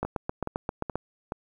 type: two click trains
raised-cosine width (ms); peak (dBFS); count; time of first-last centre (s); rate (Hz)
1; -17 / -14; 4 / 8; 0.05-1.321 / 0.03-0.956; 2.36 / 7.56
effects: 9-bit